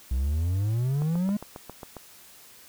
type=exponential sweep; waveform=triangle; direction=up; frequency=61 to 211.1 Hz; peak=-21 dBFS; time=0.11-1.37 s; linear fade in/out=5 ms
type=click train; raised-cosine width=1 ms; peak=-24 dBFS; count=8; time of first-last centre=1.02-1.967 s; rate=7.39 Hz
effects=white hiss -51 dBFS RMS until 2.68 s